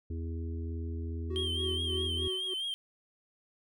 harmonic tone, 82.41 Hz, E2, in tune, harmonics 1 / 3 / 4 / 5, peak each -34 / -44 / -46 / -48 dBFS, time 0.1-2.28 s, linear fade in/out 5 ms
triangle tone with tremolo, 374.7 Hz, F#4, 22 cents sharp, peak -32 dBFS, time 1.3-2.54 s, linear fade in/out 5 ms, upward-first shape sine, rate 3.3 Hz, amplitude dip 85%
triangle tone with vibrato, 3170 Hz, G7, 19 cents sharp, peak -31 dBFS, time 1.36-2.74 s, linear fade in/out 0 ms, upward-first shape triangle, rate 4.8 Hz, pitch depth 71 cents each way
effects none

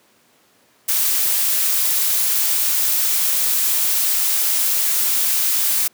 blue noise, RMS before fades -18 dBFS, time 0.88-5.88 s, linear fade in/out 10 ms, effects pink hiss -56 dBFS RMS until 5.93 s + high-pass 200 Hz 12 dB/octave

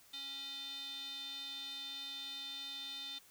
square tone with band-pass filter, 276.8 Hz, C#4, 2 cents flat, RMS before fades -45 dBFS, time 0.13-3.19 s, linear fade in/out 10 ms, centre 3700 Hz, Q 9.4, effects white hiss -63 dBFS RMS until 3.3 s

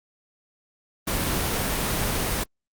pink noise, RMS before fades -25 dBFS, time 1.07-2.44 s, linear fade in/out 10 ms, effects Opus 24 kbps

